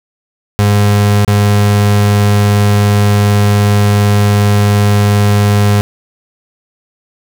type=tone with dropouts; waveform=35% pulse; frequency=102.7 Hz; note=G#2; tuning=19 cents flat; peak=-5 dBFS; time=0.59-5.81 s; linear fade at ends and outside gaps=0 ms; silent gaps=1.248-1.278 s; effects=none